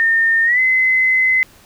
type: tone with pitch glide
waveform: sine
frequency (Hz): 1820 to 2043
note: A#6 to C7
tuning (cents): -42 to -42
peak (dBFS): -11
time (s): 0-1.43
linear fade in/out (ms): 0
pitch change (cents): +200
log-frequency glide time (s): 0.44-0.6
effects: pink hiss -47 dBFS RMS until 1.65 s